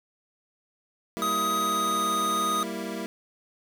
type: chord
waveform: 25% pulse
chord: E diminished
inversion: first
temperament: equal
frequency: 196 / 233.1 / 329.6 Hz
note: G3 / Bb3 / E4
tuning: 0 / 0 / 0 cents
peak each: -32 dBFS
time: 1.17-3.06 s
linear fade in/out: 0 ms
type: tone with pitch glide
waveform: square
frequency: 1256 to 1243 Hz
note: D#6 to D#6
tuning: +16 to -2 cents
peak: -25 dBFS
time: 1.22-2.63 s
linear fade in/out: 0 ms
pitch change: -18 cents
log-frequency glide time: 1.57-2.07 s
effects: none